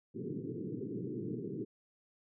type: band-pass noise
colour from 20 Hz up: white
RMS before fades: -40 dBFS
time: 0.14-1.65 s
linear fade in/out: 20 ms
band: 110 to 440 Hz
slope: 96 dB/octave
effects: none